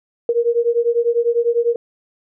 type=beating tone pair; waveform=sine; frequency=466.2 / 476.2 Hz; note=A#4 / A#4; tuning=0 / +37 cents; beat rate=10 Hz; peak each=-17 dBFS; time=0.29-1.76 s; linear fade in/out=2 ms; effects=none